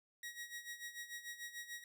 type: tone with tremolo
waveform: sawtooth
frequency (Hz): 1900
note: A#6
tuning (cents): +33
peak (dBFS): -40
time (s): 0.23-1.84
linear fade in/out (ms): 2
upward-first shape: sine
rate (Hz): 6.8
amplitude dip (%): 75
effects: none